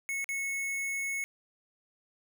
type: tone with dropouts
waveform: square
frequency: 2196 Hz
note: C#7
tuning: 17 cents flat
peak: -32 dBFS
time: 0.09-1.24 s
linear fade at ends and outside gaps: 0 ms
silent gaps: 0.243-0.29 s
effects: none